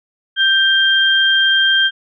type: tone pair together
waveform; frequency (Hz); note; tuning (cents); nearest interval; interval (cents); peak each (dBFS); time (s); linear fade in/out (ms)
sine; 1568 / 3189; G6 / G7; 0 / +29; octave; 1229; -13; 0.36-1.91; 50
effects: none